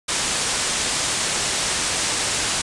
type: low-pass noise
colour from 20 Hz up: white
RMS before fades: -23 dBFS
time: 0.08-2.62 s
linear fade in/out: 10 ms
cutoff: 9400 Hz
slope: 48 dB/octave
effects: resampled to 24000 Hz